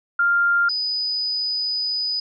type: tone pair in turn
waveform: sine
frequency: 1396.9 / 4978 Hz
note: F6 / D#8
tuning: 0 / 0 cents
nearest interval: octave + minor seventh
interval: 2200 cents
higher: second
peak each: -15 / -21 dBFS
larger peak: first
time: 0.19-0.69 / 0.69-2.2 s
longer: second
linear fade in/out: 5 ms
effects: none